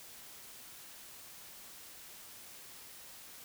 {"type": "silence", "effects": ["white hiss -52 dBFS RMS until 3.44 s"]}